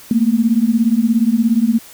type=beating tone pair; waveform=sine; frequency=220 / 237 Hz; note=A3 / A#3; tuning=0 / +29 cents; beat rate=17 Hz; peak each=-14 / -14 dBFS; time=0.11-1.79 s; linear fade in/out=2 ms; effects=white hiss -40 dBFS RMS until 1.93 s